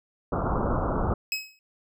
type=low-pass noise; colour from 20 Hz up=pink; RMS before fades=-26 dBFS; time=0.32-1.14 s; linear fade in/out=5 ms; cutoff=1400 Hz; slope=96 dB/octave
type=tone with exponential decay; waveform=25% pulse; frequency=2558 Hz; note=D#7; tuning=47 cents sharp; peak=-19 dBFS; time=1.32-1.59 s; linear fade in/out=1 ms; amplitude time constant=57 ms
effects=none